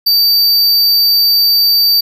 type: tone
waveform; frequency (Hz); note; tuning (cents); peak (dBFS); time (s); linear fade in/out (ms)
square; 4632; D8; -25; -8; 0.06-2.01; 10
effects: none